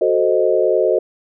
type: chord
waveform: sine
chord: F# diminished seventh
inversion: none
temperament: equal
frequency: 370 / 440 / 523.3 / 622.3 Hz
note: F#4 / A4 / C5 / Eb5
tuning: 0 / 0 / 0 / 0 cents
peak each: -18 dBFS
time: 0.01-0.99 s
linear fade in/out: 5 ms
effects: none